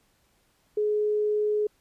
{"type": "tone", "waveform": "sine", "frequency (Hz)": 421.4, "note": "G#4", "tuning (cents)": 25, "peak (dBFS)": -22, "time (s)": [0.77, 1.67], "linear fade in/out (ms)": 5, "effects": ["pink hiss -67 dBFS RMS until 1.8 s", "resampled to 32000 Hz"]}